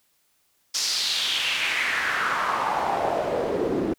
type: noise with band-pass filter sweep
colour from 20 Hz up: pink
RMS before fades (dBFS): -25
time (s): 0.74-3.94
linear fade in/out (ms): 10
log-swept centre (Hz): 5600 to 310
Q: 3.2
effects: white hiss -67 dBFS RMS until 3.98 s